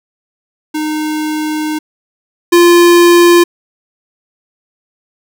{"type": "tone pair in turn", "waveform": "square", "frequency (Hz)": [307.3, 346.6], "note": ["D#4", "F4"], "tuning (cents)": [-21, -13], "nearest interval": "major second", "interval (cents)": 208, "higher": "second", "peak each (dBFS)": [-15, -4], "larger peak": "second", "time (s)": [[0.74, 1.79], [2.52, 3.44]], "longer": "first", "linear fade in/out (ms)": 10, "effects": []}